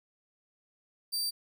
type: tone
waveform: sawtooth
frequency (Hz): 4666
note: D8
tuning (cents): -12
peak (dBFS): -27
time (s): 1.12-1.31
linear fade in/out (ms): 20
effects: none